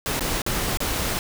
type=noise with dropouts; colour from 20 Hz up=pink; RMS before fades=-25 dBFS; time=0.06-1.19 s; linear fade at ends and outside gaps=0 ms; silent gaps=0.194-0.208 / 0.418-0.464 / 0.772-0.804 s; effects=none